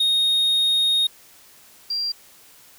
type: tone pair in turn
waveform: triangle / sine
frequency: 3720 / 4751 Hz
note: A#7 / D8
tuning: -4 / +19 cents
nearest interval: major third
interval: 423 cents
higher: second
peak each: -15 / -22 dBFS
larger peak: first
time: 0-1.07 / 1.9-2.12 s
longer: first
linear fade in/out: 5 ms
effects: white hiss -50 dBFS RMS until 2.78 s